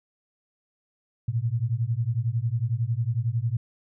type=beating tone pair; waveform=sine; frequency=111.1 / 122.1 Hz; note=A2 / B2; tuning=+17 / -19 cents; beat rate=11 Hz; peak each=-26 dBFS; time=1.28-3.57 s; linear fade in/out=5 ms; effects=none